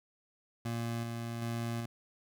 25% pulse tone with tremolo, 116.54 Hz, A#2, in tune, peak -30 dBFS, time 0.65-1.86 s, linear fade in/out 5 ms, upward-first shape square, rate 1.3 Hz, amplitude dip 30%, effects none

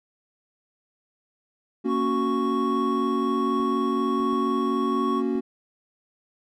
triangle chord, F# major, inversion first, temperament equal, 233.1 / 277.2 / 370 Hz, A#3 / C#4 / F#4, 0 / 0 / 0 cents, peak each -25 dBFS, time 1.84-5.41 s, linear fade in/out 20 ms
triangle tone, 1108.7 Hz, C#6, in tune, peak -25 dBFS, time 1.87-5.23 s, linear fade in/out 50 ms
clicks, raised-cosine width 2 ms, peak -33 dBFS, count 4, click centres 3.6 / 4.203 / 4.33 / 5.354 s
effects none

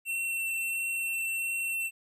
square tone with vibrato, 2705 Hz, E7, 44 cents sharp, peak -30 dBFS, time 0.05-1.91 s, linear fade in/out 50 ms, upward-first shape triangle, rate 1.5 Hz, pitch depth 9 cents each way, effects 12-bit

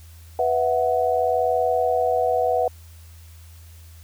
sine chord, B suspended fourth, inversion none, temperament equal, 493.9 / 659.3 / 740 Hz, B4 / E5 / F#5, 0 / 0 / 0 cents, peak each -22 / -23 / -22 dBFS, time 0.39-2.68 s, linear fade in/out 2 ms, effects added 82 Hz sine -42 dBFS peak until 4.03 s + white hiss -53 dBFS RMS until 4.03 s

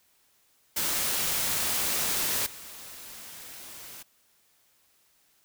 white noise with level steps, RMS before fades -28 / -44 dBFS, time 0.76-4.03 s, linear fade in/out 10 ms, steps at 2.46 s, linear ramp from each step 5 ms, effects white hiss -66 dBFS RMS until 5.44 s

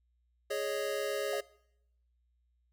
square chord, Ab suspended fourth, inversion none, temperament equal, 415.3 / 554.4 / 622.3 Hz, Ab4 / Db5 / Eb5, 0 / 0 / 0 cents, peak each -37 / -36 / -40 dBFS, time 0.5-1.41 s, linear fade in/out 10 ms
sine tone with exponential decay, 689 Hz, F5, 24 cents flat, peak -34 dBFS, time 1.33-1.47 s, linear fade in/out 2 ms, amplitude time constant 30 ms
effects noise-tail reverb RT60 0.8 s tail -22 dB re dry + added 60 Hz sine -70 dBFS peak until 2.72 s

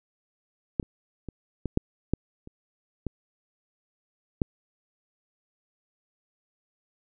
clicks, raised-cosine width 3 ms, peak -11 / -30 / -23 / -16 / -8 / -10 / -30 / -17 / -10 dBFS, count 9, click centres 0.798 / 0.828 / 1.287 / 1.657 / 1.774 / 2.136 / 2.474 / 3.067 / 4.418 s, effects none

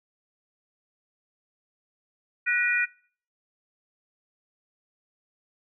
sine tone cluster, 1475 / 1907 / 2433 Hz, F#6 / A#6 / D#7, -6 / +39 / -39 cents, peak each -26 dBFS, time 2.46-2.86 s, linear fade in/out 20 ms, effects noise-tail reverb RT60 0.5 s tail -24 dB re dry

